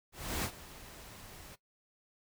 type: noise with ADSR envelope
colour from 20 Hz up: pink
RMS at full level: -34 dBFS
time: 0.12-1.56 s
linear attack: 310 ms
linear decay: 79 ms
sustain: -17 dB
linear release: 19 ms
effects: noise-tail reverb RT60 0.1 s tail -17 dB re dry